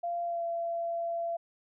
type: tone with pitch glide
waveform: sine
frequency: 690 to 677.8 Hz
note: F5 to E5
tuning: -21 to +48 cents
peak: -30 dBFS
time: 0.03-1.37 s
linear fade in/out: 10 ms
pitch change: -31 cents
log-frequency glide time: 0.24-0.44 s
effects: none